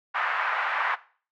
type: band-pass noise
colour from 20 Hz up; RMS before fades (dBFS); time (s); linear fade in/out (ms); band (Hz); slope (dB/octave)
white; -27; 0.14-0.96; 20; 830 to 1800; 24
effects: noise-tail reverb RT60 0.4 s tail -17 dB re dry